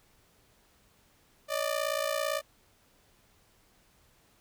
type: ring-modulated tone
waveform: sawtooth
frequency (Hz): 595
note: D5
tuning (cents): +22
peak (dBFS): -22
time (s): 1.48-2.42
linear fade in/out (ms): 50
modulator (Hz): 28.9
effects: pink hiss -65 dBFS RMS until 4.4 s

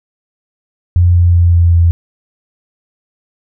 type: tone with pitch steps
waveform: sine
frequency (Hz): 87.9 / 87.14 / 86.39 / 85.64 / 84.91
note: F2 / F2 / F2 / F2 / F2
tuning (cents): +12 / -3 / -18 / -33 / -48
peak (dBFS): -5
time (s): 0.96-1.91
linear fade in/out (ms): 0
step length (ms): 190
effects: none

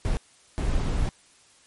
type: noise bursts at uneven times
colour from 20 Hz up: brown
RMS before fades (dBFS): -24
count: 2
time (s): 0.05-0.17 / 0.58-1.09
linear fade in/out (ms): 0
effects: white hiss -57 dBFS RMS until 1.66 s + MP3 48 kbps

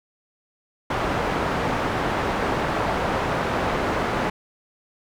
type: low-pass noise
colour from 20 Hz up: white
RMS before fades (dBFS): -24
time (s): 0.9-4.3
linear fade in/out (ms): 5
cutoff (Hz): 1100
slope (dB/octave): 12
effects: none

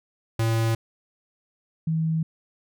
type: tone pair in turn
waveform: square / sine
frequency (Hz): 113.3 / 160.74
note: A#2 / E3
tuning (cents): -49 / -43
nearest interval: tritone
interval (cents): 606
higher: second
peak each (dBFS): -21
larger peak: neither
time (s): 0.39-0.75 / 1.87-2.23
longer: neither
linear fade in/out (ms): 5
effects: none

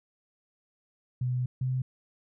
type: tone pair in turn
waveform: sine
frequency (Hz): 125.4 / 128.7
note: B2 / C3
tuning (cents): +27 / -28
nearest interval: unison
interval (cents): 45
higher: second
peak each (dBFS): -26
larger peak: neither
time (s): 1.21-1.46 / 1.61-1.82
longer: first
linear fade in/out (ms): 5
effects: none

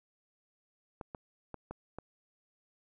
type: clicks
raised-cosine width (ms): 1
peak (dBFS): -27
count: 5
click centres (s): 1.012 / 1.148 / 1.543 / 1.71 / 1.986
effects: none

